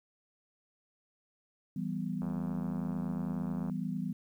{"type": "chord", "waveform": "sine", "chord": "E minor", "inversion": "none", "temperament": "equal with one note detuned", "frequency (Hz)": [164.81, 193.86, 246.9], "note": ["E3", "G3", "B3"], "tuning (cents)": [0, -19, 0], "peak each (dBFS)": [-37, -36, -38], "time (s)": [1.76, 4.13], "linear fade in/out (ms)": 5}
{"type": "click train", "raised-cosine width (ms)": 1, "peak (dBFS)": -32, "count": 130, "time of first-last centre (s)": [2.22, 3.698], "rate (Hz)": 87.3}
{"effects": ["11-bit"]}